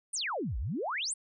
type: exponential two-way sweep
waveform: sine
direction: down then up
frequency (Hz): 9956 to 49 to 9956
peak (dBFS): -31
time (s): 0.13-1.14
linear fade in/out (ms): 10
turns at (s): 0.58
effects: none